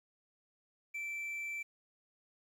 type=tone with quantisation; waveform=triangle; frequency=2333 Hz; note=D7; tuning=12 cents flat; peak=-36 dBFS; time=0.94-1.63 s; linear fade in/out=10 ms; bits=11; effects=none